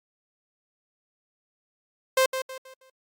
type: tone with echo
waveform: sawtooth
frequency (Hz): 523.3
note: C5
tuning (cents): 0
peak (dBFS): -14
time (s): 2.17-2.26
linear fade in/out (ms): 5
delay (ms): 160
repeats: 4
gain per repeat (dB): -9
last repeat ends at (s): 2.9
effects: AAC 64 kbps